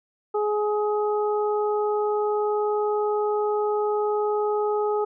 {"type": "harmonic tone", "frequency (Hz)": 419.7, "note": "G#4", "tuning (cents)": 18, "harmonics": [1, 2, 3], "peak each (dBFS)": [-22, -28, -32], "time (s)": [0.34, 5.05], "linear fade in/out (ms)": 10, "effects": []}